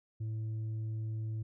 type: tone with tanh clipping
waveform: sine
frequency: 110 Hz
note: A2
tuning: in tune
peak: -35 dBFS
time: 0.2-1.43 s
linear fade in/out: 10 ms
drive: 3 dB
effects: none